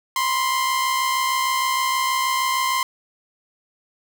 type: tone pair together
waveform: sawtooth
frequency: 981.6 / 1048 Hz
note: B5 / C6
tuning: -11 / +2 cents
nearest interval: minor second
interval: 113 cents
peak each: -24 / -16 dBFS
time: 0.16-2.83 s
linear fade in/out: 2 ms
effects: none